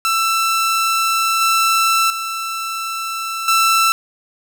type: tone with level steps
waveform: sawtooth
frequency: 1333 Hz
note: E6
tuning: 19 cents sharp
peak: -11 / -9 / -18 / -8 dBFS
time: 0.05-3.92 s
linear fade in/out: 0 ms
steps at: 1.41 / 2.1 / 3.48 s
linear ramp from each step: 2 ms
effects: none